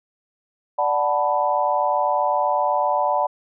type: chord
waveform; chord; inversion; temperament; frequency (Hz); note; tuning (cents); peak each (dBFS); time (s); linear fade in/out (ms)
sine; B minor seventh; first; equal; 587.3 / 740 / 880 / 987.8; D5 / F#5 / A5 / B5; 0 / 0 / 0 / 0; -23; 0.78-3.27; 10
effects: none